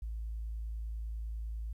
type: tone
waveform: sine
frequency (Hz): 55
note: A1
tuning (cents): 0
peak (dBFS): -35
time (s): 0.02-1.73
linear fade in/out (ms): 5
effects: tanh soft clip ceiling -31 dBFS + 12-bit